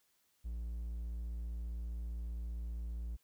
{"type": "tone", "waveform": "triangle", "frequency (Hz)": 57.6, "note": "A#1", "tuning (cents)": -20, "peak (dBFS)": -36, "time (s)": [0.44, 3.17], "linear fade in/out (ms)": 20, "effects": ["white hiss -75 dBFS RMS until 3.23 s"]}